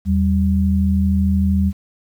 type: tone pair together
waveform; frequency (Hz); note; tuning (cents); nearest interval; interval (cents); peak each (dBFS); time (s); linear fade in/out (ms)
sine; 81.18 / 194.2; E2 / G3; -26 / -16; octave + minor third; 1510; -16; 0.05-1.73; 50
effects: 8-bit